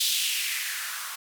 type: noise with band-pass filter sweep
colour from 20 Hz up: violet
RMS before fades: -29 dBFS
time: 0-1.16 s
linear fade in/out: 10 ms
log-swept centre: 3800 to 1100 Hz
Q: 2.9
effects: none